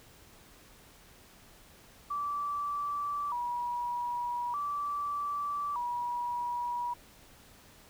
sine tone with vibrato, 1058 Hz, C6, 19 cents sharp, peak -31 dBFS, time 2.1-6.94 s, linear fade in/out 10 ms, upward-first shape square, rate 0.41 Hz, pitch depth 160 cents each way, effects pink hiss -57 dBFS RMS until 7.89 s

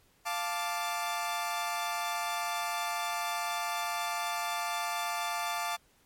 sawtooth chord, D minor, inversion first, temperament equal, 698.5 / 880 / 1174.7 Hz, F5 / A5 / D6, 0 / 0 / 0 cents, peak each -32 dBFS, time 0.25-5.77 s, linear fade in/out 20 ms, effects pink hiss -66 dBFS RMS until 6.05 s + MP3 64 kbps

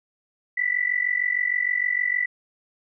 sine tone with amplitude modulation, 1975.5 Hz, B6, in tune, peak -17 dBFS, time 0.57-2.26 s, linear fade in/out 10 ms, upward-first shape sine, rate 46.5 Hz, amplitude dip 85%, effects none

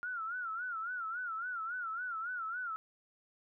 sine tone with vibrato, 1396.9 Hz, F6, in tune, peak -36 dBFS, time 0.03-2.76 s, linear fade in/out 0 ms, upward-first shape sine, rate 3.6 Hz, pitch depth 130 cents each way, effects none

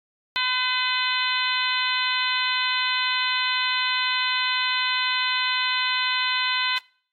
harmonic tone, 507 Hz, B4, 45 cents sharp, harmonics 2 / 3 / 4 / 5 / 6 / 7 / 8, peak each -29 / -29 / -29 / -29 / -29 / -29 / -29 dBFS, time 0.36-6.78 s, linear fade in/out 0 ms, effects noise-tail reverb RT60 0.5 s tail -24 dB re dry + AAC 48 kbps

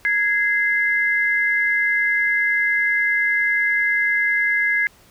sine tone pair together, 1661.2 / 2069 Hz, G#6 / C7, 0 / -20 cents, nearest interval major third, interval 380 cents, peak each -19 dBFS, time 0.05-4.87 s, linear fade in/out 0 ms, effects pink hiss -52 dBFS RMS until 5.1 s

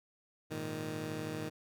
15% pulse chord, Ab suspended second, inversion none, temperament just, 103.83 / 116.8 / 155.74 Hz, Ab2 / Bb2 / Eb3, 0 / +4 / +2 cents, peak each -39 / -38 / -34 dBFS, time 0.5-1.5 s, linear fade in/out 20 ms, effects none

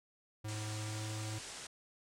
square tone with pitch glide, 107.1 to 107.97 Hz, A2 to A2, -46 to -32 cents, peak -40 dBFS, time 0.44-1.39 s, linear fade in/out 10 ms, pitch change +14 cents, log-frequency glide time 0.83-1.05 s
white low-pass noise, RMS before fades -48 dBFS, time 0.48-1.67 s, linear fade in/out 5 ms, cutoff 9100 Hz, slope 48 dB/octave
effects none

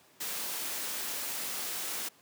white noise, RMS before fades -36 dBFS, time 0.2-2.09 s, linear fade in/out 10 ms, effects pink hiss -61 dBFS RMS until 2.21 s + high-pass 200 Hz 12 dB/octave

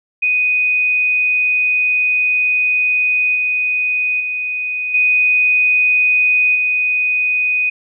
sine tone with level steps, 2491 Hz, D#7, 1 cent sharp, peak -12 / -14 / -18 / -10 / -13 dBFS, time 0.22-7.7 s, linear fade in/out 10 ms, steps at 3.35 / 4.2 / 4.94 / 6.55 s, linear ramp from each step 5 ms, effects none

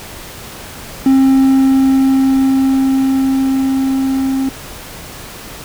triangle tone with level ramp, 266.9 Hz, C4, 35 cents sharp, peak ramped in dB -4 to -11 dBFS, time 1.06-4.49 s, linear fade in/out 2 ms, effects pink hiss -31 dBFS RMS until 5.64 s

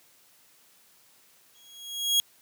sawtooth tone with exponential growth, 3300 Hz, G#7, 12 cents flat, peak -15 dBFS, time 1.55-2.2 s, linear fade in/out 0 ms, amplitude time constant 140 ms, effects white hiss -60 dBFS RMS until 2.41 s + high-pass 100 Hz 12 dB/octave

